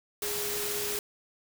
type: tone in noise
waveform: sine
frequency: 413.8 Hz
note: G#4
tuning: 6 cents flat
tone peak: -36 dBFS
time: 0.22-0.99 s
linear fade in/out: 2 ms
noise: white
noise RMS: -33 dBFS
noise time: 0.22-0.99 s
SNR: -6 dB
effects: none